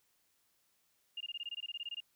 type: tone bursts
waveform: sine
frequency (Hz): 2824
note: F7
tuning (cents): +19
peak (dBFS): -38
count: 15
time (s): 1.17-2.004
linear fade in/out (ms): 5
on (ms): 36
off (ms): 21
effects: white hiss -75 dBFS RMS until 2.15 s